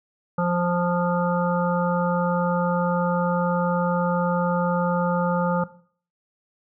harmonic tone, 175.6 Hz, F3, 10 cents sharp, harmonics 1 / 3 / 5 / 7 / 8, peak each -22 / -26 / -28 / -29 / -34 dBFS, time 0.38-5.64 s, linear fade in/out 5 ms, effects noise-tail reverb RT60 0.5 s tail -17 dB re dry

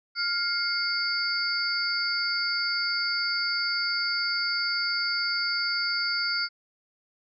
sine tone cluster, 1403 / 2136 / 4591 / 5020 Hz, F6 / C7 / D8 / D#8, +8 / +35 / -40 / +15 cents, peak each -29 / -34 / -28 / -34 dBFS, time 0.15-6.49 s, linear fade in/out 50 ms, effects none

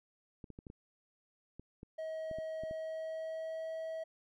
clicks, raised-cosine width 3 ms, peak -35 dBFS, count 11, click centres 0.442 / 0.503 / 0.589 / 0.668 / 0.701 / 1.596 / 1.831 / 2.313 / 2.386 / 2.636 / 2.711 s
triangle tone with pitch glide, 637 to 644.8 Hz, D#5 to E5, +41 to -38 cents, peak -36 dBFS, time 1.98-4.04 s, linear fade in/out 10 ms, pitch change +21 cents, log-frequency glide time 2.67-3.7 s
effects none

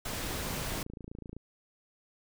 pink noise, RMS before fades -36 dBFS, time 0.05-0.83 s, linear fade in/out 5 ms
click train, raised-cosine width 3 ms, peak -30 dBFS, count 26, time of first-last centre 0.47-1.366 s, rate 27.9 Hz
effects none

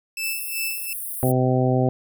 sawtooth tone with tremolo, 2637 Hz, E7, in tune, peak -21 dBFS, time 0.17-0.93 s, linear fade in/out 2 ms, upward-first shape sine, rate 2.7 Hz, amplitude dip 80%
pink high-pass noise, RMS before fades -31 dBFS, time 0.23-1.32 s, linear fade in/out 10 ms, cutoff 9200 Hz, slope 96 dB/octave
harmonic tone, 128.1 Hz, C3, 36 cents flat, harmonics 1 / 2 / 3 / 4 / 5 / 6, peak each -20 / -23 / -25 / -26 / -27 / -28 dBFS, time 1.23-1.89 s, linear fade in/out 0 ms
effects none

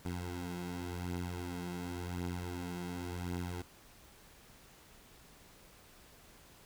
15% pulse beating tone pair, 87.7 / 88.61 Hz, F2 / F2, +8 / +26 cents, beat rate 0.91 Hz, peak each -38 / -33 dBFS, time 0.05-3.62 s, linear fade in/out 5 ms, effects pink hiss -59 dBFS RMS until 6.65 s

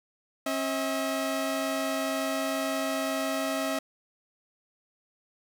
sawtooth tone pair together, 269.9 / 641.9 Hz, C#4 / E5, -46 / -46 cents, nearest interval octave + minor third, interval 1500 cents, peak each -27 / -26 dBFS, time 0.46-3.79 s, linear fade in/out 5 ms, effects none

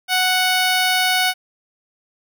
10% pulse tone, 740 Hz, F#5, in tune, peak -7 dBFS, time 0.08-1.34 s, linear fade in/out 50 ms, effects none

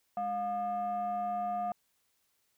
sine tone with frequency modulation, 711 Hz, F5, 31 cents sharp, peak -30 dBFS, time 0.17-1.72 s, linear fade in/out 2 ms, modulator 505 Hz, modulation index 0.46, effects tanh soft clip ceiling -26 dBFS + white hiss -75 dBFS RMS until 2.57 s

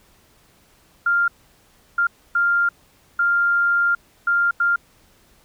sine tone bursts at uneven times, 1396.9 Hz, F6, in tune, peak -15 dBFS, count 6, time 1.06-1.28 / 1.98-2.07 / 2.35-2.69 / 3.19-3.95 / 4.27-4.51 / 4.6-4.76 s, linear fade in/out 5 ms, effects pink hiss -56 dBFS RMS until 5.44 s

